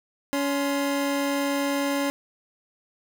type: tone pair together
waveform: 25% pulse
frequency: 280.9 / 1046.5 Hz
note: C#4 / C6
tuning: +23 / 0 cents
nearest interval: octave + major seventh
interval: 2277 cents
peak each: -20 / -29 dBFS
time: 0.33-2.1 s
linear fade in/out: 0 ms
effects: none